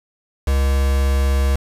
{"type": "tone with quantisation", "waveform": "triangle", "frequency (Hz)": 68, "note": "C#2", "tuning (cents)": -33, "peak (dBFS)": -12, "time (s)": [0.47, 1.56], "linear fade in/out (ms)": 5, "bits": 4, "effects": ["resampled to 32000 Hz"]}